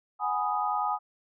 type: chord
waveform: sine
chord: G# minor seventh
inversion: third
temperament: equal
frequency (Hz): 740 / 830.6 / 987.8 / 1244.5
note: F#5 / G#5 / B5 / D#6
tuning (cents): 0 / 0 / 0 / 0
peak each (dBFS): -34 / -29 / -35 / -30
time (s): 0.19-0.99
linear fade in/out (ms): 50
effects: none